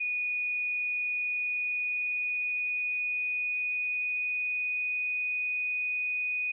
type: tone with pitch glide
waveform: sine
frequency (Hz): 2466 to 2482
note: D#7 to D#7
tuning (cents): -16 to -5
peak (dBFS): -28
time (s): 0-6.52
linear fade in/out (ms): 10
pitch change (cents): +11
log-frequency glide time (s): 1.09-4.95
effects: none